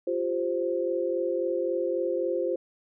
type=chord; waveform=sine; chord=F suspended second; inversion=none; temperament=just; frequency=349.2 / 392.9 / 523.8 Hz; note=F4 / G4 / C5; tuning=0 / +4 / +2 cents; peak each=-29 / -32 / -28 dBFS; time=0.07-2.56 s; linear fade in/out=5 ms; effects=none